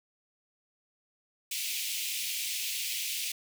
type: high-pass noise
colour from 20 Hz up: pink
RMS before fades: -34 dBFS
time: 1.51-3.32 s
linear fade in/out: 5 ms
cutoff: 2300 Hz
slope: 48 dB/octave
effects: none